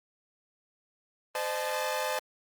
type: tone cluster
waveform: sawtooth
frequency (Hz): 516 / 609 / 867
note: C5 / D#5 / A5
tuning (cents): -24 / -37 / -26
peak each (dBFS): -30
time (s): 1.35-2.19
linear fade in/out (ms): 2
effects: Opus 24 kbps